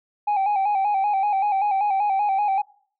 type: tone with vibrato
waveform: sine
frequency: 802 Hz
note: G5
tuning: 39 cents sharp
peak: -16 dBFS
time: 0.27-2.62 s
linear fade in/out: 10 ms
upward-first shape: square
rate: 5.2 Hz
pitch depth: 60 cents each way
effects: noise-tail reverb RT60 0.5 s tail -24 dB re dry + tanh soft clip ceiling -17 dBFS